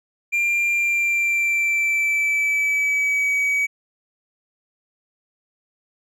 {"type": "tone with pitch glide", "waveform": "triangle", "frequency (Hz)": [2385, 2271], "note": ["D7", "C#7"], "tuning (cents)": [26, 41], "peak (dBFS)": -16, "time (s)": [0.32, 3.67], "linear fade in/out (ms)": 20, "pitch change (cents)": -85, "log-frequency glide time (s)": [0.72, 3.32], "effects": []}